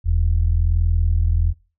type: tone pair together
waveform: sine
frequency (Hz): 41.2 / 82.41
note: E1 / E2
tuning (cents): 0 / 0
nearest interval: octave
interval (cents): 1200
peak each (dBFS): -16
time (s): 0.04-1.54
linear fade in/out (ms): 50
effects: noise-tail reverb RT60 0.4 s tail -26 dB re dry + tanh soft clip ceiling -9 dBFS